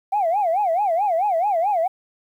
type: tone with vibrato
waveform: sine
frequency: 740 Hz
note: F#5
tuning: in tune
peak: -16 dBFS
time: 0.12-1.88 s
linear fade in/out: 10 ms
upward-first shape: sine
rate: 4.6 Hz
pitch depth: 230 cents each way
effects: tanh soft clip ceiling -13 dBFS + 9-bit